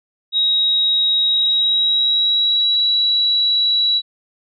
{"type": "tone with pitch glide", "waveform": "sine", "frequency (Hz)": [3804, 3913], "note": ["A#7", "B7"], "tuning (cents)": [34, -17], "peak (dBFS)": -13, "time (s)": [0.32, 4.02], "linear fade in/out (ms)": 50, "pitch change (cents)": 49, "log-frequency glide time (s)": [1.23, 2.87], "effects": []}